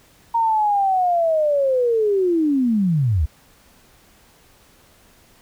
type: linear sweep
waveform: sine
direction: down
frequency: 932.3 to 65.41 Hz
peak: -15 dBFS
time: 0.34-3.26 s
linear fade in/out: 10 ms
effects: pink hiss -53 dBFS RMS until 5.41 s